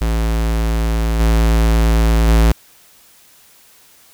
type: tone with level steps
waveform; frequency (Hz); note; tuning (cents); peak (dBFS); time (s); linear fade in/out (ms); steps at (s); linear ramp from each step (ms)
square; 55.7; A1; +22; -15 / -11 / -9; 0.01-2.52; 5; 1.19 / 2.27; 20
effects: white hiss -48 dBFS RMS until 4.13 s